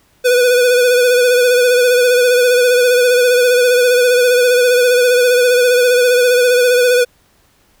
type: tone with vibrato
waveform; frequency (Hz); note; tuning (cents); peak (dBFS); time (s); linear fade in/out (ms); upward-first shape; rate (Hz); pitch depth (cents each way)
square; 493.9; B4; 0; -9; 0.24-7.05; 20; sine; 15; 38
effects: pink hiss -54 dBFS RMS until 7.8 s